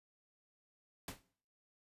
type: noise with exponential decay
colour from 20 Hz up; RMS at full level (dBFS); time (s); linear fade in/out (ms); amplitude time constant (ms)
pink; -39; 1.08-1.22; 2; 30
effects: noise-tail reverb RT60 0.5 s tail -18 dB re dry + resampled to 32000 Hz